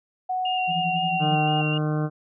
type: tone with pitch glide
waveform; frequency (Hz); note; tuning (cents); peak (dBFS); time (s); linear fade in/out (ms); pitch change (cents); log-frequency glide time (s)
sine; 740 to 763.4; F#5 to G5; 0 to -46; -23; 0.29-1.62; 10; +54; 0.86-1.35
type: tone with vibrato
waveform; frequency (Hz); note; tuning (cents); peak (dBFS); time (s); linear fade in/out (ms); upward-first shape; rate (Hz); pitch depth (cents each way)
sine; 2794; F7; 0; -27; 0.45-1.78; 5; square; 3.9; 21
type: tone with tremolo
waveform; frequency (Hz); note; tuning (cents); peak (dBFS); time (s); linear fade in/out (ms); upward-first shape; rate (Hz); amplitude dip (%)
sine; 170; F3; -46; -25; 0.67-1.4; 50; sine; 11; 80
type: harmonic tone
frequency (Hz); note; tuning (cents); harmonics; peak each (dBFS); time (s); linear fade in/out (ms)
152.5; D#3; -34; 1 / 2 / 3 / 4 / 5 / 7 / 8 / 9 / 10; -23 / -29 / -33 / -35 / -37 / -40 / -41 / -42 / -43; 1.19-2.1; 50
effects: none